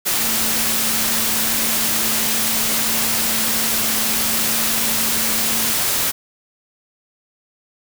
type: tone in noise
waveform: sine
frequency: 223.2 Hz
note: A3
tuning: 25 cents sharp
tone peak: -30 dBFS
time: 0.19-5.75 s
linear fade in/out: 20 ms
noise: white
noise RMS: -19 dBFS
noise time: 0.05-6.12 s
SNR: -14 dB
effects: none